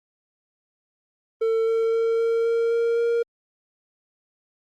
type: tone with pitch steps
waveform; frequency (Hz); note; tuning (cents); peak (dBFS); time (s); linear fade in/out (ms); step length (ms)
triangle; 450 / 452.9 / 455.8 / 458.7 / 461.6 / 464.5 / 467.5; A4 / A#4 / A#4 / A#4 / A#4 / A#4 / A#4; +39 / -50 / -39 / -28 / -17 / -6 / +5; -17; 1.41-3.23; 10; 260
effects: Opus 24 kbps